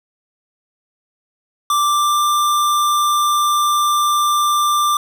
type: tone with pitch glide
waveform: square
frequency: 1174.7 to 1184.9 Hz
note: D6 to D6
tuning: 0 to +15 cents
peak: -14 dBFS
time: 1.7-4.97 s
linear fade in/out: 2 ms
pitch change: +15 cents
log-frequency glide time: 1.81-2.22 s
effects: none